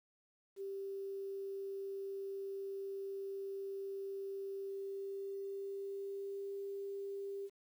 sine tone with pitch glide, 392 to 396.6 Hz, G4 to G4, 0 to +20 cents, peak -40 dBFS, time 0.56-7.5 s, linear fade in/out 50 ms, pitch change +20 cents, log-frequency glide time 4.68-6.54 s, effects 11-bit

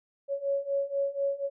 sine beating tone pair, 554.4 / 558.5 Hz, C#5 / C#5, 0 / +13 cents, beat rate 4.1 Hz, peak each -31 / -29 dBFS, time 0.28-1.5 s, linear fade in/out 50 ms, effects none

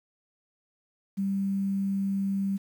sine tone with quantisation, 196 Hz, G3, in tune, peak -25 dBFS, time 1.17-2.58 s, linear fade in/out 20 ms, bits 9, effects none

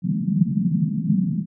pink band-pass noise, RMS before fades -21 dBFS, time 0.02-1.46 s, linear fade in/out 50 ms, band 160 to 210 Hz, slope 48 dB/octave, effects none

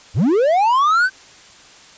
triangle linear sweep, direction up, 68 to 1568 Hz, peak -10 dBFS, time 0.14-1.1 s, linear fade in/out 50 ms, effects white hiss -44 dBFS RMS until 1.97 s + resampled to 16000 Hz

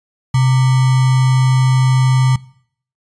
sine tone with sample-and-hold, 129.5 Hz, C3, 17 cents flat, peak -9 dBFS, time 0.34-2.36 s, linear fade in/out 5 ms, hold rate 1050 Hz, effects noise-tail reverb RT60 0.6 s tail -21 dB re dry + resampled to 22050 Hz

